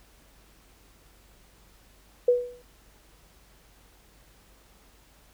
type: tone with exponential decay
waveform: sine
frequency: 489.6 Hz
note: B4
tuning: 15 cents flat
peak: -14 dBFS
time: 2.28-2.62 s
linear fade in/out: 5 ms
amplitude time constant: 73 ms
effects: added 49 Hz sine -59 dBFS peak until 5.33 s + pink hiss -59 dBFS RMS until 5.33 s